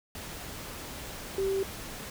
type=tone in noise; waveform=sine; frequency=388.1 Hz; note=G4; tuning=17 cents flat; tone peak=-26 dBFS; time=1.38-1.63 s; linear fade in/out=2 ms; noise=pink; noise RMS=-41 dBFS; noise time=0.15-2.1 s; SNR=+12 dB; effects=none